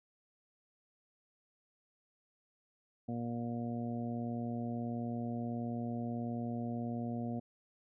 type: harmonic tone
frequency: 118.5 Hz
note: A#2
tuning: 29 cents sharp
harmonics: 1 / 2 / 3 / 4 / 5 / 6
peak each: -41 / -37 / -50 / -49 / -49 / -47 dBFS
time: 3.08-7.4 s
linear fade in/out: 10 ms
effects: none

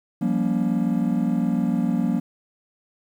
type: chord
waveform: triangle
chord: G half-diminished seventh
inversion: third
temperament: just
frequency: 176.4 / 196 / 235.2 / 282.2 Hz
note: F3 / G3 / Bb3 / Db4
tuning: +18 / 0 / +16 / +31 cents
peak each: -23 / -24 / -21 / -26 dBFS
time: 0.21-2.2 s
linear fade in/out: 10 ms
effects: 9-bit

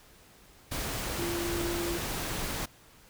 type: tone in noise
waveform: sine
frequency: 343 Hz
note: F4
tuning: 31 cents flat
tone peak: -32 dBFS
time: 1.18-1.98 s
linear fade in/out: 10 ms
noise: pink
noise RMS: -34 dBFS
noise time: 0.71-2.66 s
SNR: -1 dB
effects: pink hiss -57 dBFS RMS until 3.09 s

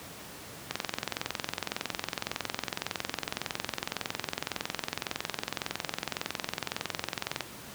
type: click train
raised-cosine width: 0.2 ms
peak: -12 dBFS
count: 147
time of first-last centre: 0.71-7.407 s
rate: 21.8 Hz
effects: pink hiss -45 dBFS RMS until 7.74 s + high-pass 100 Hz 12 dB/octave

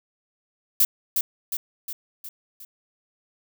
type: noise with echo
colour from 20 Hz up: violet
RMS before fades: -17 dBFS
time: 0.8-0.85 s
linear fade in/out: 5 ms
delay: 360 ms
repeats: 5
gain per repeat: -5 dB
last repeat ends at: 2.65 s
effects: none

